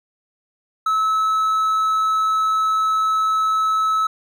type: tone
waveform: triangle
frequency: 1298 Hz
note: E6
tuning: 27 cents flat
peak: -14 dBFS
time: 0.86-4.07 s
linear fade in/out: 5 ms
effects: none